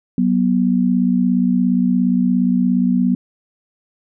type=tone pair together; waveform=sine; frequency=187.05 / 244.2 Hz; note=F#3 / B3; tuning=+19 / -19 cents; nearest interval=perfect fourth; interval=462 cents; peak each=-16 / -15 dBFS; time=0.18-3.15 s; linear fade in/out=2 ms; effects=none